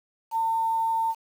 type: tone with quantisation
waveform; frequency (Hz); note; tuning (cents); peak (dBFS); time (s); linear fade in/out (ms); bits
sine; 903; A5; +45; -22; 0.31-1.15; 50; 8
effects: none